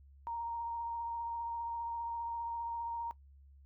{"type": "tone with vibrato", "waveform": "sine", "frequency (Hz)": 932.3, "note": "A#5", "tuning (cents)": 0, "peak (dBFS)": -36, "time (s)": [0.27, 3.11], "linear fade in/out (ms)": 0, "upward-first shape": "sine", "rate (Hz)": 15, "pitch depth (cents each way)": 15, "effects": ["noise-tail reverb RT60 0.1 s tail -18 dB re dry", "added 69 Hz sine -56 dBFS peak until 3.65 s"]}